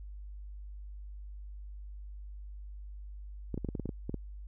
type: clicks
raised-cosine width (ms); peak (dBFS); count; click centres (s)
3; -22; 10; 3.543 / 3.577 / 3.647 / 3.688 / 3.752 / 3.797 / 3.857 / 3.892 / 4.095 / 4.143
effects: added 50 Hz sine -42 dBFS peak until 4.47 s